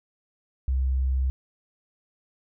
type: tone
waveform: sine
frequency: 65.41 Hz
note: C2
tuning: in tune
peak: -21 dBFS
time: 0.68-1.3 s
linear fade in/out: 0 ms
effects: none